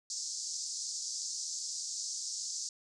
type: band-pass noise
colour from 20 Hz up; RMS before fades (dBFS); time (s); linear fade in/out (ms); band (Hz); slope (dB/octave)
white; -39; 0.1-2.69; 2; 4700 to 7400; 48
effects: resampled to 24000 Hz